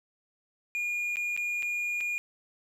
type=tone with dropouts; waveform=triangle; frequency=2430 Hz; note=D#7; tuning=42 cents flat; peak=-27 dBFS; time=0.75-2.18 s; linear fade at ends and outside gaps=0 ms; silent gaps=1.158-1.169 / 1.365-1.375 / 1.624-1.629 / 2.006-2.009 s; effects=none